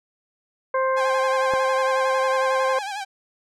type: harmonic tone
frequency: 525 Hz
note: C5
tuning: 6 cents sharp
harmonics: 1 / 2 / 3 / 4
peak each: -21 / -23 / -30 / -36 dBFS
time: 0.74-2.79 s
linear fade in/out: 5 ms
type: tone with vibrato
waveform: sawtooth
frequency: 808 Hz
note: G#5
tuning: 48 cents flat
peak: -24 dBFS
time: 0.96-3.05 s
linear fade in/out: 20 ms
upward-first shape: sine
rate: 11 Hz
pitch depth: 82 cents each way
type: click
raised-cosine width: 1 ms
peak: -15 dBFS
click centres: 1.537 s
effects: low-pass 8000 Hz 12 dB/octave